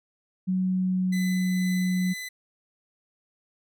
sine tone with pitch glide, 185.8 to 183.03 Hz, F#3 to F#3, +7 to -19 cents, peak -22 dBFS, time 0.47-2.14 s, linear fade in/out 20 ms, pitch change -26 cents, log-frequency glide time 0.61-1.77 s
sawtooth tone with tremolo, 2008 Hz, B6, 28 cents sharp, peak -30 dBFS, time 1.12-2.29 s, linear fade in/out 10 ms, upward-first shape sine, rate 2.1 Hz, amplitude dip 25%
effects none

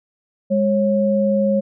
sine tone pair together, 204.9 / 547 Hz, G#3 / C#5, -23 / -23 cents, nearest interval octave + perfect fourth, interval 1700 cents, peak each -17 dBFS, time 0.5-1.61 s, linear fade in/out 20 ms, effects none

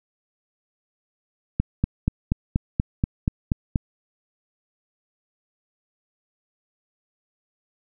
click train, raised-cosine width 5 ms, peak -7 dBFS, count 10, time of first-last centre 1.6-3.758 s, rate 4.17 Hz, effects none

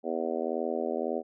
harmonic tone, 81.8 Hz, E2, 13 cents flat, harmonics 3 / 4 / 5 / 6 / 7 / 8 / 9, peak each -36 / -37 / -34 / -36 / -35 / -38 / -39 dBFS, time 0.03-1.23 s, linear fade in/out 50 ms, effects none

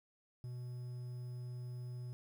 triangle tone with quantisation, 123.47 Hz, B2, in tune, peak -40 dBFS, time 0.44-2.13 s, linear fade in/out 0 ms, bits 11, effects none

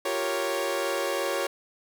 sawtooth chord, G half-diminished seventh, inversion third, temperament equal, 349.2 / 392 / 466.2 / 554.4 Hz, F4 / G4 / Bb4 / Db5, 0 / 0 / 0 / 0 cents, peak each -30 / -29 / -30 / -25 dBFS, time 0.05-1.47 s, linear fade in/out 5 ms, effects none

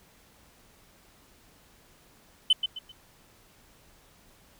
sine tone with echo, 3038 Hz, F#7, 45 cents sharp, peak -14 dBFS, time 2.5-2.53 s, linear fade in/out 5 ms, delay 130 ms, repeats 3, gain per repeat -10 dB, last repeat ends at 2.92 s, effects tanh soft clip ceiling -15 dBFS + pink hiss -59 dBFS RMS until 4.59 s

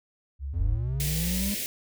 sine tone with pitch glide, 69.3 to 61.74 Hz, C#2 to B1, 0 to 0 cents, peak -30 dBFS, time 0.39-1.53 s, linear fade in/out 50 ms, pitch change -200 cents, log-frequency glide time 0.77-0.95 s
triangle linear sweep, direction up, 81.5 to 207.7 Hz, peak -26 dBFS, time 0.53-1.55 s, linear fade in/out 10 ms
sine tone, 43.98 Hz, F1, 13 cents sharp, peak -23 dBFS, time 0.58-0.77 s, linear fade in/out 20 ms
white band-stop noise, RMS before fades -32 dBFS, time 1-1.66 s, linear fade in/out 0 ms, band 590 to 1800 Hz, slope 48 dB/octave
effects none

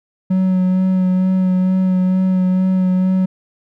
triangle tone with vibrato, 185.7 Hz, F#3, 7 cents sharp, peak -10 dBFS, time 0.3-3.26 s, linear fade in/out 10 ms, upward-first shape sine, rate 2.2 Hz, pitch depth 17 cents each way, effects none

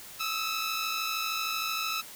15% pulse tone pair together, 1266.9 / 1320 Hz, D#6 / E6, +31 / +2 cents, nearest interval minor second, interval 71 cents, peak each -28 / -25 dBFS, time 0.19-2.02 s, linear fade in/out 20 ms, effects white hiss -46 dBFS RMS until 2.15 s

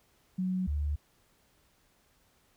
sine tone pair in turn, 185 / 73.42 Hz, F#3 / D2, 0 / 0 cents, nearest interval octave + major third, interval 1600 cents, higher first, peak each -28 dBFS, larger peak neither, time 0.38-0.67 / 0.67-0.96 s, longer neither, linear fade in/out 10 ms, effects pink hiss -68 dBFS RMS until 2.56 s

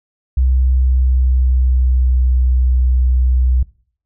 sine tone with pitch glide, 64.3 to 62.94 Hz, C2 to B1, -30 to +33 cents, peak -10 dBFS, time 0.37-3.63 s, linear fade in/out 5 ms, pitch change -37 cents, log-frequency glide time 0.48-2.31 s, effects noise-tail reverb RT60 0.5 s tail -21 dB re dry

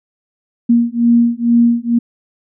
sine beating tone pair, 234.6 / 236.8 Hz, A#3 / A#3, +11 / +27 cents, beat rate 2.2 Hz, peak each -12 dBFS, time 0.69-1.99 s, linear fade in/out 10 ms, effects none

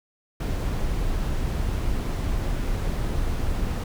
brown noise, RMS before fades -25 dBFS, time 0.4-3.84 s, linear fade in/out 5 ms, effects none

